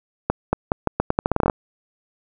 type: accelerating click train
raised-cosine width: 1 ms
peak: -3 dBFS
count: 15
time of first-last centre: 0.3-1.498 s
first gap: 230 ms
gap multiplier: 0.82
effects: none